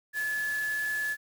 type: tone in noise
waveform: sine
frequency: 1718 Hz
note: A6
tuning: 42 cents flat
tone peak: -28 dBFS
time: 0.13-1.17 s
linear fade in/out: 50 ms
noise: white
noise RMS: -43 dBFS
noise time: 0.13-1.17 s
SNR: +12 dB
effects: none